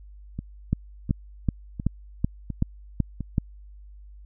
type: two click trains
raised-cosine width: 5 ms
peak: -18 / -9 dBFS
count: 5 / 8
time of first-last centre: 0.39-3.207 / 0.73-3.382 s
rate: 1.42 / 2.64 Hz
effects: added 50 Hz sine -43 dBFS peak until 4.25 s